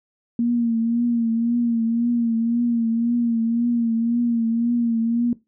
sine tone with vibrato, 233.1 Hz, A#3, in tune, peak -17 dBFS, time 0.39-5.33 s, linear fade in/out 2 ms, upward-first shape triangle, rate 1.9 Hz, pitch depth 56 cents each way, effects noise-tail reverb RT60 0.2 s tail -18 dB re dry

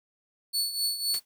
sawtooth tone with tremolo, 4438 Hz, C#8, 1 cent sharp, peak -21 dBFS, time 0.53-1.2 s, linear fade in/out 20 ms, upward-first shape triangle, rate 3.9 Hz, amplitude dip 75%
white noise with exponential decay, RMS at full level -33 dBFS, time 1.14-1.25 s, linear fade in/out 1 ms, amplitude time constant 22 ms
effects none

